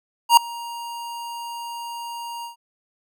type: tone with ADSR envelope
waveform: square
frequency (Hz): 940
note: A#5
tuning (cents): +14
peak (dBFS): -7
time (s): 0.29-2.56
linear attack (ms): 81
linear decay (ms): 3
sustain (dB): -24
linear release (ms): 120
effects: none